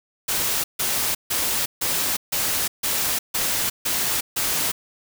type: noise bursts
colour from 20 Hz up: white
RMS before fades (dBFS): -23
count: 9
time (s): 0.28-4.72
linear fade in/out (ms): 10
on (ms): 360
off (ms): 150
effects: none